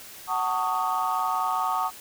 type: chord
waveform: sine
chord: D# half-diminished seventh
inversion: first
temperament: just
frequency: 746.7 / 896 / 1120.1 / 1244.5 Hz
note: F#5 / A5 / C#6 / D#6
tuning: +16 / +31 / +18 / 0 cents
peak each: -28 dBFS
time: 0.27-1.91 s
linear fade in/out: 50 ms
effects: tanh soft clip ceiling -16 dBFS + white hiss -44 dBFS RMS until 2 s